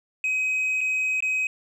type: tone with dropouts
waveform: sine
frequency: 2529 Hz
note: D#7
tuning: 28 cents sharp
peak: -19 dBFS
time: 0.24-1.47 s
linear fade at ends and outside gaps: 2 ms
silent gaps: 0.808-0.812 / 1.205-1.224 s
effects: tanh soft clip ceiling -21 dBFS